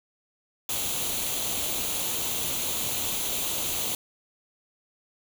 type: noise with comb filter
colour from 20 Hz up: white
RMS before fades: -29 dBFS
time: 0.69-3.95 s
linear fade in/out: 2 ms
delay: 0.29 ms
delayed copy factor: +0.6
effects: none